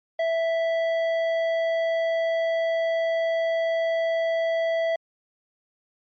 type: tone with tanh clipping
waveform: sine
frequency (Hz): 659.3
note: E5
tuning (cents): 0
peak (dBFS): -23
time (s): 0.19-4.96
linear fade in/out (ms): 5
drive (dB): 12
effects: low-pass 4000 Hz 12 dB/octave + MP3 48 kbps